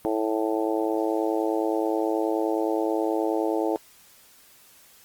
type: harmonic tone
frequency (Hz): 109.5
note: A2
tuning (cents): -8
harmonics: 3 / 4 / 5 / 6 / 7 / 8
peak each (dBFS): -26 / -28 / -30 / -32 / -33 / -34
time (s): 0.05-3.76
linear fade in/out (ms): 0
effects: white hiss -54 dBFS RMS until 5.04 s + Opus 24 kbps